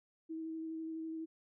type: tone with vibrato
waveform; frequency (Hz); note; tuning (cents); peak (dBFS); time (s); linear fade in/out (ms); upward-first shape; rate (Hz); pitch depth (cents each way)
sine; 321.9; E4; -41; -39; 0.29-1.26; 20; square; 12; 10
effects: none